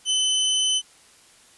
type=tone; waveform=sawtooth; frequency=3034 Hz; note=F#7; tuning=43 cents sharp; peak=-16 dBFS; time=0.05-0.82 s; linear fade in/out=50 ms; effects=white hiss -53 dBFS RMS until 1.57 s + resampled to 24000 Hz